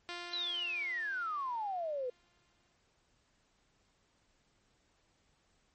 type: tone with exponential decay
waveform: 5% pulse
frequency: 349.2 Hz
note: F4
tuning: in tune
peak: -28 dBFS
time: 0.09-2.76 s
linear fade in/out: 0 ms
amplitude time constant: 580 ms
type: exponential sweep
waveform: sine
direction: down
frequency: 4091 to 483.9 Hz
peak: -34 dBFS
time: 0.33-2.1 s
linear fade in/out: 5 ms
effects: pink hiss -73 dBFS RMS until 5.74 s + MP3 32 kbps